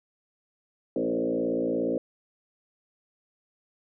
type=tone with frequency modulation; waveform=sine; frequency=392 Hz; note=G4; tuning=in tune; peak=-24 dBFS; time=0.96-1.98 s; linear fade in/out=2 ms; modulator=57.1 Hz; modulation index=2.9; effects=none